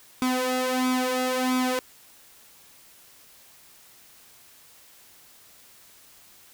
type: tone with flanger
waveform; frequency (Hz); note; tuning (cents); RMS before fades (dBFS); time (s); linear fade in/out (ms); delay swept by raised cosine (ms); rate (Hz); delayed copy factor
sawtooth; 254.8; C4; -46; -25; 0.22-1.79; 0; 0.84 to 2.44; 1.5; +0.75
effects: white hiss -53 dBFS RMS until 6.53 s